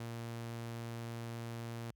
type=tone; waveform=sawtooth; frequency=116.4 Hz; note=A#2; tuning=2 cents flat; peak=-37 dBFS; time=0-1.91 s; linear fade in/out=5 ms; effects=added 50 Hz sine -70 dBFS peak until 1.95 s